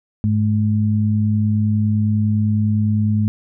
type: tone pair together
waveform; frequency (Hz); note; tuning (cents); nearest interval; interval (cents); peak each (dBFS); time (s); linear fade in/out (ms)
sine; 103.83 / 213.7; G#2 / G#3; 0 / +50; octave; 1250; -16 / -18; 0.24-3.28; 0
effects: none